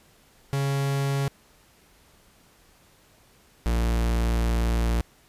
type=tone pair in turn; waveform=45% pulse; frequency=138.59 / 57.58 Hz; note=C#3 / A#1; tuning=0 / -21 cents; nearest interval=octave + minor third; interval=1521 cents; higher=first; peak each=-23 / -21 dBFS; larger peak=second; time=0.53-1.28 / 3.66-5.01 s; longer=second; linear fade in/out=0 ms; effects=pink hiss -58 dBFS RMS until 5.28 s + resampled to 32000 Hz